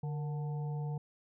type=harmonic tone with a mistuned harmonic; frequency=146.83 Hz; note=D3; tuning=in tune; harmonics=1 / 3 / 5 / 6; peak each=-34 / -48 / -51 / -52 dBFS; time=0.03-0.98 s; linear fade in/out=5 ms; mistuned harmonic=3; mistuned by=+88 cents; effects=none